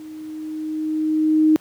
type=tone with level ramp; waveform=sine; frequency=311.1 Hz; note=D#4; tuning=in tune; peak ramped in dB=-34 to -10 dBFS; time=0-1.56 s; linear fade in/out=0 ms; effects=pink hiss -51 dBFS RMS until 1.6 s + high-pass 100 Hz 12 dB/octave